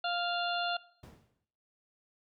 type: harmonic tone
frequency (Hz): 698.5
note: F5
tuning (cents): 0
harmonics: 1 / 2 / 4 / 5 / 6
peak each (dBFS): -33 / -36 / -39 / -40 / -41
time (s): 0.04-0.77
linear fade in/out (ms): 5
type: noise with exponential decay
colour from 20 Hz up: brown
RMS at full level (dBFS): -41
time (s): 1.03-1.45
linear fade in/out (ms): 5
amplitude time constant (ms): 90
effects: noise-tail reverb RT60 0.8 s tail -21 dB re dry + high-pass 100 Hz 12 dB/octave